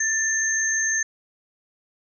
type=tone pair together; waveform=sine; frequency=1777 / 6333 Hz; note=A6 / G8; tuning=+17 / +17 cents; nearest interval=octave + minor seventh; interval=2200 cents; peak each=-23 dBFS; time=0-1.03 s; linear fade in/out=5 ms; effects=none